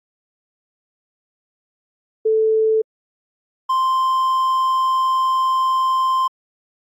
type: tone pair in turn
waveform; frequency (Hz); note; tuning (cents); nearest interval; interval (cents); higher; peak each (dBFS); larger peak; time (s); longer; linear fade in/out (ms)
sine / triangle; 439.4 / 1045.1; A4 / C6; -2 / -2; octave + minor third; 1500; second; -13; neither; 2.25-2.82 / 3.69-6.28; second; 10
effects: AAC 64 kbps